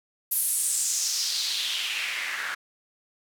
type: noise with band-pass filter sweep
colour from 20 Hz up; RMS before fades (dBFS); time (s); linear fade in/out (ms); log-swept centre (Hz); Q
white; -28; 0.31-2.55; 10; 12000 to 1500; 3.2
effects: none